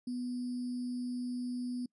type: tone with sample-and-hold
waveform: sine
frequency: 246.9 Hz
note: B3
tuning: in tune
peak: -34 dBFS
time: 0.07-1.86 s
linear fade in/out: 5 ms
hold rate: 4900 Hz
effects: noise-tail reverb RT60 0.1 s tail -25 dB re dry + resampled to 24000 Hz